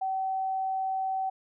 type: tone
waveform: sine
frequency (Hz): 764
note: G5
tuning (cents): -45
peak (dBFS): -27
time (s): 0.01-1.3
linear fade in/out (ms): 10
effects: none